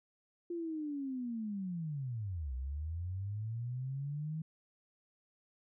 sine linear two-way sweep, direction down then up, 349.2 to 61.74 to 160.5 Hz, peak -36 dBFS, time 0.5-4.42 s, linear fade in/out 5 ms, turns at 2.54 s, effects none

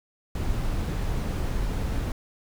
brown noise, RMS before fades -27 dBFS, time 0.35-2.12 s, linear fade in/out 2 ms, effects none

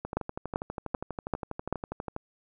two click trains, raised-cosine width 1 ms, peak -20 / -13 dBFS, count 27 / 5, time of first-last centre 0.05-2.164 / 0.17-1.726 s, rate 12.3 / 2.57 Hz, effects none

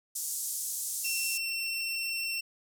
pink band-pass noise, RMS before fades -35 dBFS, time 0.15-1.38 s, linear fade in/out 10 ms, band 6700 to 13000 Hz, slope 24 dB/octave
25% pulse tone, 2707 Hz, E7, 45 cents sharp, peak -27 dBFS, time 1.04-2.41 s, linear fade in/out 10 ms
effects none

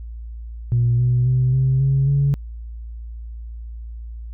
sine tone with pitch steps, 119.8 / 123.67 / 127.66 / 131.78 / 136.03 / 140.42 Hz, A#2 / B2 / C3 / C3 / C#3 / C#3, +48 / +3 / -42 / +13 / -32 / +23 cents, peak -13 dBFS, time 0.72-2.34 s, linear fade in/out 0 ms, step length 270 ms, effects tanh soft clip ceiling -10 dBFS + added 57 Hz sine -30 dBFS peak until 4.33 s

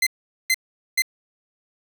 sawtooth tone bursts, 2067 Hz, C7, 22 cents flat, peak -13 dBFS, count 3, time 0.02-1.021 s, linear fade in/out 5 ms, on 47 ms, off 430 ms, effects none

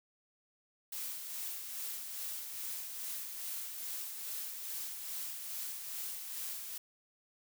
blue noise with tremolo, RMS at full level -40 dBFS, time 0.92-6.78 s, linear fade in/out 5 ms, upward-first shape sine, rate 2.4 Hz, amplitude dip 40%, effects none

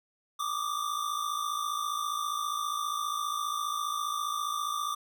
square tone pair together, 1165.1 / 1220 Hz, D6 / D#6, -14 / -34 cents, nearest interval minor second, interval 80 cents, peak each -33 / -35 dBFS, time 0.39-4.95 s, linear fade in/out 10 ms, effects none

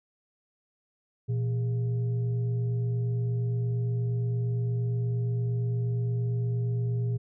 sine tone with frequency modulation, 119.2 Hz, A#2, 39 cents sharp, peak -25 dBFS, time 1.28-7.18 s, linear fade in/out 20 ms, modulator 287 Hz, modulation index 0.37, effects none

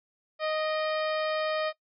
harmonic tone with a mistuned harmonic, 622.3 Hz, D#5, in tune, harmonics 1 / 2 / 3 / 4 / 5 / 6 / 7 / 8, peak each -28 / -34 / -38 / -40 / -42 / -44 / -45 / -46 dBFS, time 0.39-1.73 s, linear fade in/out 50 ms, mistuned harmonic 4, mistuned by -53 cents, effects noise-tail reverb RT60 0.1 s tail -19 dB re dry

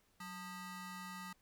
25% pulse ring-modulated tone, 709 Hz, F5, 26 cents sharp, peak -39 dBFS, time 0.2-1.33 s, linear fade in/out 5 ms, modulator 523 Hz, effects pink hiss -74 dBFS RMS until 1.41 s

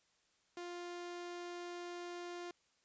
sawtooth tone, 350.4 Hz, F4, 6 cents sharp, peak -40 dBFS, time 0.57-2.51 s, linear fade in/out 2 ms, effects white hiss -75 dBFS RMS until 2.84 s + resampled to 16000 Hz

